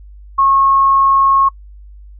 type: tone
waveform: sine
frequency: 1090 Hz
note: C#6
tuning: 29 cents flat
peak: -8 dBFS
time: 0.38-1.49 s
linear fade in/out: 10 ms
effects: noise-tail reverb RT60 0.1 s tail -25 dB re dry + added 50 Hz sine -34 dBFS peak until 2.19 s